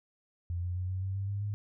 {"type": "tone with pitch steps", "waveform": "sine", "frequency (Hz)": [87, 89.14, 91.33, 93.57, 95.87, 98.22, 100.63, 103.1], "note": ["F2", "F2", "F#2", "F#2", "G2", "G2", "G2", "G#2"], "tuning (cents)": [-6, 36, -22, 20, -38, 4, 46, -12], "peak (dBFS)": -31, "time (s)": [0.5, 1.54], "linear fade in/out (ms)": 0, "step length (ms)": 130, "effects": []}